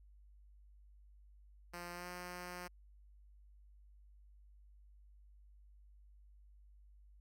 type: tone with pitch glide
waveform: 5% pulse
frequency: 174.61 to 178.28 Hz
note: F3 to F3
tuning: 0 to +36 cents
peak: -34 dBFS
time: 1.73-2.68 s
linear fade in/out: 10 ms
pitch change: +36 cents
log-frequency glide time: 1.92-2.08 s
effects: added 50 Hz sine -59 dBFS peak until 7.2 s